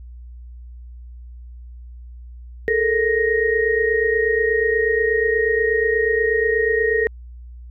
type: tone cluster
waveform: sine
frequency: 430.6 / 458.9 / 1869 Hz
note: A4 / A#4 / A#6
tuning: -37 / -27 / +4 cents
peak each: -20 dBFS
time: 2.68-7.07 s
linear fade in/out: 0 ms
effects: added 60 Hz sine -35 dBFS peak until 7.7 s